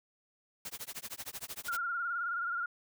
white noise with tremolo, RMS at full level -40 dBFS, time 0.65-1.77 s, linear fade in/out 2 ms, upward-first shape sine, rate 13 Hz, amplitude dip 100%
sine tone with vibrato, 1403 Hz, F6, 8 cents sharp, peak -32 dBFS, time 1.68-2.66 s, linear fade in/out 5 ms, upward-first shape sine, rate 19 Hz, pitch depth 57 cents each way
effects none

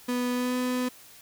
35% pulse tone with pitch glide, 246.9 to 250.9 Hz, B3 to B3, 0 to +28 cents, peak -24 dBFS, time 0.08-0.89 s, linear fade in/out 10 ms, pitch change +28 cents, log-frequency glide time 0.32-0.56 s, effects white hiss -51 dBFS RMS until 1.21 s

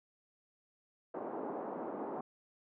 pink band-pass noise, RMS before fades -41 dBFS, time 1.14-2.21 s, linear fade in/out 5 ms, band 260 to 970 Hz, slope 24 dB/octave, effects none

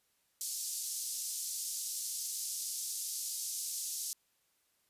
pink band-pass noise, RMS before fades -39 dBFS, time 0.41-4.13 s, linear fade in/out 0 ms, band 5300 to 13000 Hz, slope 24 dB/octave, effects white hiss -75 dBFS RMS until 4.89 s + resampled to 32000 Hz

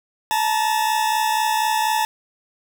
40% pulse tone pair together, 870.9 / 935 Hz, A5 / A#5, -18 / +5 cents, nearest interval minor second, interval 123 cents, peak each -18 / -23 dBFS, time 0.31-2.05 s, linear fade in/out 0 ms, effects none

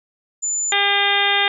sine tone, 7040 Hz, A8, in tune, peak -19 dBFS, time 0.42-0.73 s, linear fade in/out 20 ms
harmonic tone, 402.3 Hz, G4, 45 cents sharp, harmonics 1 / 2 / 3 / 4 / 5 / 6 / 7 / 8 / 9, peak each -28 / -22 / -28 / -23 / -21 / -25 / -27 / -23 / -22 dBFS, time 0.72-1.48 s, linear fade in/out 2 ms
effects none

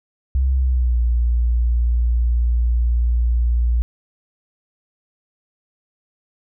sine tone with pitch glide, 65.6 to 59.12 Hz, C2 to A#1, +5 to +25 cents, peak -14 dBFS, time 0.35-3.82 s, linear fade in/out 0 ms, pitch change -180 cents, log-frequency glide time 0.56-1 s, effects none

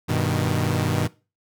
sawtooth chord, G augmented, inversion none, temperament equal, 98 / 123.47 / 155.56 Hz, G2 / B2 / D#3, 0 / 0 / 0 cents, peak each -21 dBFS, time 0.08-1.08 s, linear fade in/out 20 ms, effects noise-tail reverb RT60 0.3 s tail -20 dB re dry

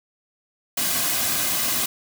white noise with comb filter, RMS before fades -23 dBFS, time 0.77-1.86 s, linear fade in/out 5 ms, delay 2.2 ms, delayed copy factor -0.55, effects none

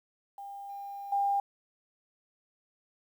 sine tone with level steps, 800 Hz, G5, 35 cents sharp, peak -40 / -38 / -25 dBFS, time 0.38-1.4 s, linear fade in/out 2 ms, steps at 0.69 / 1.12 s, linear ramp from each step 5 ms, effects 10-bit

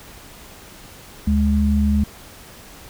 sine tone pair together, 73.72 / 208.5 Hz, D2 / G#3, +7 / +7 cents, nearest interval octave + tritone, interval 1800 cents, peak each -17 dBFS, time 1.27-2.04 s, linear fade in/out 5 ms, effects pink hiss -42 dBFS RMS until 2.89 s

